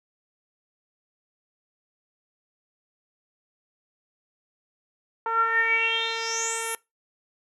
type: tone with low-pass filter sweep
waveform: 10% pulse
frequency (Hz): 454.3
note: A#4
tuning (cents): -45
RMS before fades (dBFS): -25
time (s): 5.26-6.75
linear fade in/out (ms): 2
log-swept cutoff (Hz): 1100 to 11000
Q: 9.3
effects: noise-tail reverb RT60 0.2 s tail -21 dB re dry